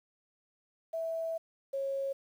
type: tone pair in turn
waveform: sine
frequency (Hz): 655 / 546.4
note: E5 / C#5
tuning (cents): -11 / -25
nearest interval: minor third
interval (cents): 314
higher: first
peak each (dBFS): -32 / -31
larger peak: second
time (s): 0.93-1.38 / 1.73-2.13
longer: first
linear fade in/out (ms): 10
effects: 10-bit